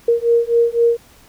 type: beating tone pair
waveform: sine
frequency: 466.2 / 470.1 Hz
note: A#4 / A#4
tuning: 0 / +15 cents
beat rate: 3.9 Hz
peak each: -15 dBFS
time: 0.08-0.97 s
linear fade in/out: 5 ms
effects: pink hiss -48 dBFS RMS until 1.28 s